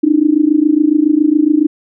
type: tone with amplitude modulation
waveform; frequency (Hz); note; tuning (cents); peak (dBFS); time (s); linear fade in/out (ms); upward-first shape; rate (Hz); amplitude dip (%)
sine; 303.2; D#4; -45; -4; 0.03-1.67; 10; sine; 27.2; 90
effects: none